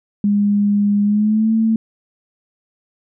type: tone with pitch glide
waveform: sine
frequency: 204.3 to 222.8 Hz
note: G#3 to A3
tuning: -28 to +22 cents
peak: -12 dBFS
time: 0.24-1.76 s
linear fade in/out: 2 ms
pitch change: +150 cents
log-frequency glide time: 1.03-1.52 s
effects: none